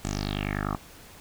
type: tone with low-pass filter sweep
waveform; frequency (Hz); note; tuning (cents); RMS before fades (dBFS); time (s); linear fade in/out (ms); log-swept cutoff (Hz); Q
10% pulse; 50.2; G1; +42; -30; 0.03-0.77; 20; 8200 to 1000; 5.3
effects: pink hiss -49 dBFS RMS until 1.2 s